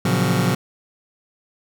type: chord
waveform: sawtooth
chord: Gb major seventh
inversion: first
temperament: just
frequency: 115.62 / 138.75 / 173.43 / 185 Hz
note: Bb2 / Db3 / F3 / Gb3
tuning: -14 / +2 / -12 / 0 cents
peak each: -18 dBFS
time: 0.05-0.55 s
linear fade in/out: 5 ms
effects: none